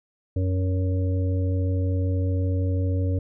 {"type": "harmonic tone with a mistuned harmonic", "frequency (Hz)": 93, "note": "F#2", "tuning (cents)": 9, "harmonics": [1, 3, 5, 6], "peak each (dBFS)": [-21, -31, -35, -37], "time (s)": [0.36, 3.19], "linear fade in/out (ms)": 5, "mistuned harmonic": 1, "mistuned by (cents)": -34, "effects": []}